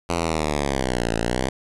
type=linear two-way sweep; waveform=5% pulse; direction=down then up; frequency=87.31 to 55 to 67.4 Hz; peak=-10 dBFS; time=0.09-1.49 s; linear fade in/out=5 ms; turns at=1.16 s; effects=resampled to 24000 Hz